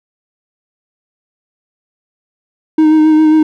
triangle tone with vibrato, 311.1 Hz, D#4, in tune, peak -3 dBFS, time 2.78-3.43 s, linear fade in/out 5 ms, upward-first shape sine, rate 7.4 Hz, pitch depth 21 cents each way, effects none

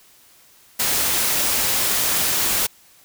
white noise, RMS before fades -20 dBFS, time 0.79-2.67 s, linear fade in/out 10 ms, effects white hiss -52 dBFS RMS until 3.04 s

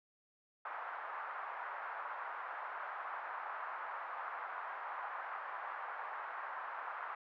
pink band-pass noise, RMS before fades -44 dBFS, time 0.65-7.15 s, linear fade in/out 5 ms, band 850 to 1500 Hz, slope 24 dB/octave, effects none

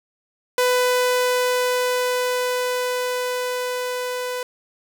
sawtooth tone with level ramp, 498.7 Hz, B4, 17 cents sharp, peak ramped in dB -12 to -21 dBFS, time 0.58-4.43 s, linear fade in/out 2 ms, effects none

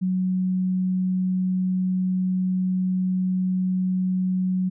sine tone, 185 Hz, F#3, in tune, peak -20 dBFS, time 0.01-4.7 s, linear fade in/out 20 ms, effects none

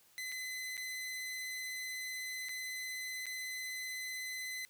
sawtooth tone with dropouts, 2027 Hz, B6, 45 cents sharp, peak -36 dBFS, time 0.18-4.65 s, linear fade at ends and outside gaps 0 ms, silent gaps 0.318-0.322 / 0.769-0.777 / 2.486-2.492 / 3.257-3.266 s, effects white hiss -66 dBFS RMS until 4.69 s

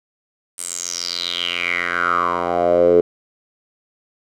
10% pulse tone with band-pass filter sweep, 87.31 Hz, F2, in tune, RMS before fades -19 dBFS, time 0.58-3.01 s, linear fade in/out 5 ms, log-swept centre 9100 to 420 Hz, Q 6.3, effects none

